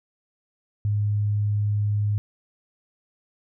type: tone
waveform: sine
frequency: 103.83 Hz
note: G#2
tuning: in tune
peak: -20 dBFS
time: 0.85-2.18 s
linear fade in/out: 0 ms
effects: none